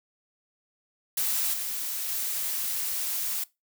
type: noise with level steps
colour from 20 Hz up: blue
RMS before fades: -27 / -32 / -30 dBFS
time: 1.17-3.44 s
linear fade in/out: 5 ms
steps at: 1.53 / 2.08 s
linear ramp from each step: 10 ms
effects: noise-tail reverb RT60 0.2 s tail -20 dB re dry